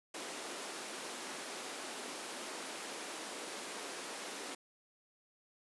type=high-pass noise; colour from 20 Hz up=pink; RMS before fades=-44 dBFS; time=0.14-4.55 s; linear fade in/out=5 ms; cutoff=270 Hz; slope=24 dB/octave; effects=resampled to 24000 Hz